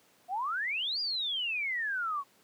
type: exponential two-way sweep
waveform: sine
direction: up then down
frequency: 690 to 4930 to 1081 Hz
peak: -30 dBFS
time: 0.28-2.24 s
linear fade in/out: 50 ms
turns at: 1 s
effects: pink hiss -64 dBFS RMS until 2.43 s + high-pass 200 Hz 12 dB/octave